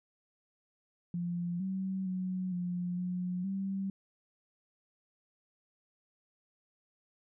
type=tone with pitch steps; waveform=sine; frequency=174 / 190.2 / 184.9 / 177.5 / 180.3 / 194 Hz; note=F3 / F#3 / F#3 / F3 / F#3 / G3; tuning=-6 / +48 / -1 / +28 / -45 / -18 cents; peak=-32 dBFS; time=1.14-3.9 s; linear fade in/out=2 ms; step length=460 ms; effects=none